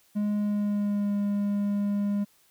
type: tone with pitch glide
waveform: triangle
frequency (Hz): 207.7 to 203.3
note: G#3 to G#3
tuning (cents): 0 to -37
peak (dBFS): -22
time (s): 0.15-2.25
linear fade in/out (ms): 20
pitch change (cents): -37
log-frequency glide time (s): 0.36-1.15
effects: white hiss -63 dBFS RMS until 2.5 s